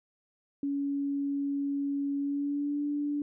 sine tone with pitch glide, 281.2 to 290.9 Hz, C#4 to D4, +25 to -16 cents, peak -28 dBFS, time 0.63-3.22 s, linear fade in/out 2 ms, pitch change +59 cents, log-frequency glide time 2.18-2.83 s, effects none

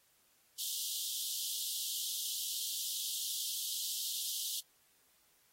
pink high-pass noise, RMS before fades -39 dBFS, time 0.58-4.61 s, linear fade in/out 20 ms, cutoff 3000 Hz, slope 96 dB/octave, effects white hiss -70 dBFS RMS until 5.52 s + AAC 48 kbps

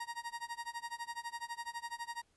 30% pulse tone with tremolo, 939 Hz, A#5, 12 cents sharp, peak -35 dBFS, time 0-2.22 s, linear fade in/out 5 ms, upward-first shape sine, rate 12 Hz, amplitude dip 95%, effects pink hiss -74 dBFS RMS until 2.36 s + resampled to 24000 Hz

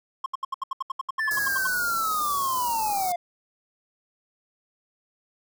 triangle tone bursts, 1069 Hz, C6, 37 cents sharp, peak -23 dBFS, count 16, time 0.24-1.671 s, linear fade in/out 5 ms, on 21 ms, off 73 ms
triangle linear sweep, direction down, 1781 to 689 Hz, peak -22 dBFS, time 1.19-3.16 s, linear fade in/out 5 ms
white band-stop noise, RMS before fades -33 dBFS, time 1.31-3.12 s, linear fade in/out 0 ms, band 1400 to 4200 Hz, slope 96 dB/octave
effects none

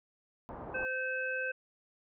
white low-pass noise, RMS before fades -44 dBFS, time 0.49-0.85 s, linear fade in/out 0 ms, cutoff 970 Hz, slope 24 dB/octave
harmonic tone, 517 Hz, C5, 21 cents flat, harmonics 1 / 3 / 5, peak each -38 / -34 / -40 dBFS, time 0.74-1.52 s, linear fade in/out 10 ms
effects none

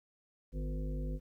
harmonic tone with a mistuned harmonic, 50.7 Hz, G#1, 41 cents flat, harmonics 1 / 3 / 5 / 7 / 9 / 10, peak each -35 / -42 / -45 / -52 / -55 / -50 dBFS, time 0.52-1.2 s, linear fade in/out 50 ms, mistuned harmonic 5, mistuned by -22 cents, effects 12-bit

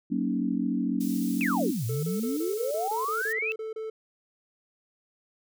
sine chord, D# minor seventh, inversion first, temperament equal with one note detuned, 186.82 / 233.1 / 277.2 / 311.1 Hz, F#3 / A#3 / C#4 / D#4, +17 / 0 / 0 / 0 cents, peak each -31 / -29 / -29 / -35 dBFS, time 0.1-1.72 s, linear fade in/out 20 ms
white high-pass noise, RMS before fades -42 dBFS, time 1-3.33 s, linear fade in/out 10 ms, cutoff 4400 Hz, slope 12 dB/octave
sine exponential two-way sweep, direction down then up, 2705 to 110 to 2705 Hz, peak -27 dBFS, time 1.41-3.52 s, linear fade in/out 0 ms, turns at 1.85 s
triangle tone bursts, 440 Hz, A4, in tune, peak -30 dBFS, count 12, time 1.89-3.9 s, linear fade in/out 5 ms, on 140 ms, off 30 ms
effects none

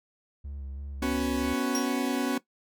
triangle tone with vibrato, 69.3 Hz, C#2, in tune, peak -34 dBFS, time 0.44-1.54 s, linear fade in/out 10 ms, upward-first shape square, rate 3 Hz, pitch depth 31 cents each way
40% pulse chord, B suspended second, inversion none, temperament equal, 246.9 / 277.2 / 370 Hz, B3 / C#4 / F#4, 0 / 0 / 0 cents, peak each -29 / -28 / -33 dBFS, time 1.02-2.38 s, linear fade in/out 5 ms
40% pulse tone with exponential decay, 5620 Hz, F8, 10 cents sharp, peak -26 dBFS, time 1.75-1.93 s, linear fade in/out 0 ms, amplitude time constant 39 ms
effects noise-tail reverb RT60 0.1 s tail -17 dB re dry

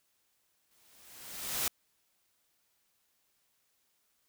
white noise with exponential growth, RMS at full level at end -30 dBFS, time 0.71-1.68 s, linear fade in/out 2 ms, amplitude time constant 210 ms, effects white hiss -75 dBFS RMS until 4.28 s

